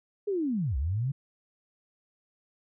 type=linear two-way sweep; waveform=sine; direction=down then up; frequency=423.2 to 60.1 to 142.8 Hz; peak=-26 dBFS; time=0.27-1.12 s; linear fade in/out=10 ms; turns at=0.77 s; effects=none